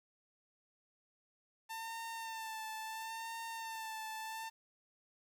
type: tone with vibrato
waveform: sawtooth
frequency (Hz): 895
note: A5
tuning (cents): +29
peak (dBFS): -38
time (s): 1.69-4.5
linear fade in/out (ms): 20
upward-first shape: sine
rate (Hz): 0.73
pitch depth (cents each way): 34
effects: 11-bit